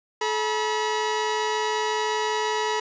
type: tone pair together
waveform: sawtooth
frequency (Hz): 430.6 / 966.7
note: A4 / B5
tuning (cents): -37 / -37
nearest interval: octave + major second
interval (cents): 1400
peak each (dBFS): -22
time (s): 0.21-2.8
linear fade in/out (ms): 5
effects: resampled to 16000 Hz + 9-bit